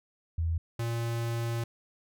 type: tone pair in turn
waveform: sine / square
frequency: 82.41 / 116.55 Hz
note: E2 / A#2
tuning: 0 / 0 cents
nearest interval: tritone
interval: 600 cents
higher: second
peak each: -26 / -30 dBFS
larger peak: first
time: 0.38-0.58 / 0.79-1.64 s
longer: second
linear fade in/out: 5 ms
effects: none